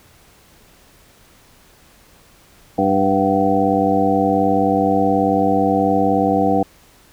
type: harmonic tone with a mistuned harmonic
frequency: 98 Hz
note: G2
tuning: in tune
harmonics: 1 / 2 / 3 / 4 / 5 / 7 / 8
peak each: -29 / -21 / -19 / -27 / -20 / -21 / -19 dBFS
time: 2.78-6.63 s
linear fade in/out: 5 ms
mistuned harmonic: 8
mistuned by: -43 cents
effects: pink hiss -50 dBFS RMS until 7.12 s